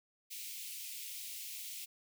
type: high-pass noise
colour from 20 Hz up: white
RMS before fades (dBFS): -45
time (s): 0.3-1.86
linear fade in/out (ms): 20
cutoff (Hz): 2200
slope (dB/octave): 48
effects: none